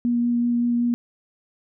sine tone with vibrato, 239 Hz, A#3, 43 cents sharp, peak -18 dBFS, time 0.05-0.94 s, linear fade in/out 0 ms, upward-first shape sine, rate 5.3 Hz, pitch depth 9 cents each way, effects none

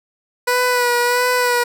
15% pulse tone with vibrato, 490.5 Hz, B4, 12 cents flat, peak -8 dBFS, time 0.47-1.64 s, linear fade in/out 10 ms, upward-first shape sine, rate 1.5 Hz, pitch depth 30 cents each way, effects none

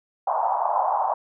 white band-pass noise, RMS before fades -23 dBFS, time 0.27-1.14 s, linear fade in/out 5 ms, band 670 to 980 Hz, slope 48 dB/octave, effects none

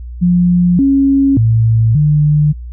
sine tone with pitch steps, 177 / 274.4 / 112.8 / 149.7 Hz, F3 / C#4 / A2 / D3, +23 / -17 / +44 / +33 cents, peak -7 dBFS, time 0.21-2.53 s, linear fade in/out 20 ms, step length 580 ms, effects added 60 Hz sine -24 dBFS peak until 2.72 s

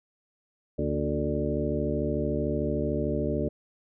harmonic tone with a mistuned harmonic, 73.42 Hz, D2, in tune, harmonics 1 / 2 / 3 / 4 / 5 / 6 / 8, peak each -33 / -33 / -33 / -33 / -33 / -33 / -33 dBFS, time 0.78-3.49 s, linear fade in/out 10 ms, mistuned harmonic 3, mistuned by +68 cents, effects none

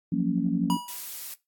sine chord, Gb major seventh, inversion third, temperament just, 173.43 / 185 / 231.2 / 277.5 Hz, F3 / Gb3 / Bb3 / Db4, -12 / 0 / -14 / +2 cents, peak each -28 dBFS, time 0.12-0.77 s, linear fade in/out 5 ms
square tone with exponential decay, 970 Hz, B5, 31 cents flat, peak -25 dBFS, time 0.7-1.06 s, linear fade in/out 0 ms, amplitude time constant 78 ms
blue noise, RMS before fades -37 dBFS, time 0.88-1.34 s, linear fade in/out 2 ms
effects noise-tail reverb RT60 0.2 s tail -19 dB re dry + AAC 64 kbps

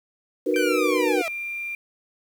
sine chord, B major seventh, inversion first, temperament equal with one note detuned, 304.9 / 370 / 466.2 / 493.9 Hz, D#4 / F#4 / A#4 / B4, -35 / 0 / 0 / 0 cents, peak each -25 dBFS, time 0.46-1.22 s, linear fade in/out 10 ms
sine tone with pitch glide, 2349 to 2382 Hz, D7 to D7, 0 to +24 cents, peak -28 dBFS, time 0.54-1.75 s, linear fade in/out 2 ms, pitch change +24 cents, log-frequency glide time 0.65-1.16 s
sawtooth linear sweep, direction down, 1568 to 632 Hz, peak -24 dBFS, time 0.56-1.28 s, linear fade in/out 0 ms
effects 8-bit

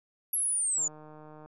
sine linear sweep, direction down, 11420 to 6850 Hz, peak -26 dBFS, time 0.33-0.88 s, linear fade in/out 5 ms
click train, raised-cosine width 1 ms, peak -36 dBFS, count 105, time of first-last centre 0.78-1.46 s, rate 153 Hz
effects none

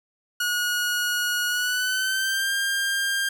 sawtooth tone with pitch glide, 1450 to 1599.6 Hz, F#6 to G6, -35 to +35 cents, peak -19 dBFS, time 0.4-3.29 s, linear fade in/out 5 ms, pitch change +170 cents, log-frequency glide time 1.48-2.53 s, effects 9-bit

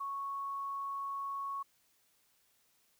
sine tone with quantisation, 1107 Hz, C#6, 3 cents flat, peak -36 dBFS, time 0-1.63 s, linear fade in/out 10 ms, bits 11, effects white hiss -72 dBFS RMS until 2.99 s

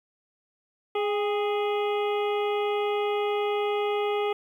harmonic tone with a mistuned harmonic, 415.3 Hz, G#4, in tune, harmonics 1 / 2 / 3 / 5 / 6 / 7 / 8, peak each -25 / -31 / -35 / -39 / -41 / -42 / -43 dBFS, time 0.95-4.33 s, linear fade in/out 5 ms, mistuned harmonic 2, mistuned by -39 cents, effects 10-bit

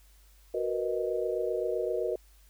sine chord, B major seventh, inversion second, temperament equal, 370 / 466.2 / 493.9 / 622.3 Hz, F#4 / A#4 / B4 / D#5, 0 / 0 / 0 / 0 cents, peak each -33 / -32 / -35 / -34 dBFS, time 0.54-2.16 s, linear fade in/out 5 ms, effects added 50 Hz sine -56 dBFS peak until 2.49 s + white hiss -64 dBFS RMS until 2.49 s

